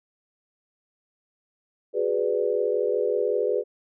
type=chord; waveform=sine; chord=G# half-diminished seventh; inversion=third; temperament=equal; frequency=370 / 415.3 / 493.9 / 587.3 Hz; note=F#4 / G#4 / B4 / D5; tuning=0 / 0 / 0 / 0 cents; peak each=-30 / -25 / -25 / -31 dBFS; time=1.93-3.64 s; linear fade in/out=50 ms; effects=none